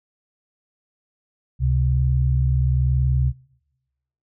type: tone pair together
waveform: sine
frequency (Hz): 68.7 / 129.69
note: C#2 / C3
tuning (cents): -15 / -15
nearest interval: major seventh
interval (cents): 1100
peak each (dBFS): -19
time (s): 1.59-3.33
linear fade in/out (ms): 50
effects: noise-tail reverb RT60 1.0 s tail -24 dB re dry